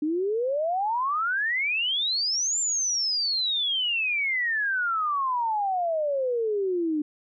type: exponential two-way sweep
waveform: sine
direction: up then down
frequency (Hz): 293.8 to 7360 to 293.8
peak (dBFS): -23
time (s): 0.02-7.02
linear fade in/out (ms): 5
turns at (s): 2.59
effects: none